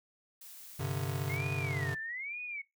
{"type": "noise", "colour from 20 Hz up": "blue", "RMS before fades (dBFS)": -50, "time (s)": [0.41, 1.37], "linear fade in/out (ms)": 5}
{"type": "chord", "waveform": "square", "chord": "G suspended fourth", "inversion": "none", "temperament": "just", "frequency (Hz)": [98, 130.67, 147], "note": ["G2", "C3", "D3"], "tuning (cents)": [0, -2, 2], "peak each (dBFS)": [-39, -37, -38], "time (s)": [0.79, 1.95], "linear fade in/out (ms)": 10}
{"type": "tone with vibrato", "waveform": "sine", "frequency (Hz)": 2093, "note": "C7", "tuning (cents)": 0, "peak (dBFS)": -37, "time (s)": [1.29, 2.62], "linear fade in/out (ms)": 10, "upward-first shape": "sine", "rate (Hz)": 1.1, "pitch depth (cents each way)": 290}
{"effects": ["noise-tail reverb RT60 0.2 s tail -21 dB re dry"]}